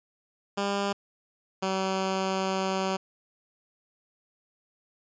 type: tone pair in turn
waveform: 10% pulse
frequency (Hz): 200.1 / 190.6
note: G3 / G3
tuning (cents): +36 / -48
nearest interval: minor second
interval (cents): 84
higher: first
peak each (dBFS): -18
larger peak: neither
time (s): 0.57-0.93 / 1.62-2.97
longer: second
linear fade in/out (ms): 10
effects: resampled to 16000 Hz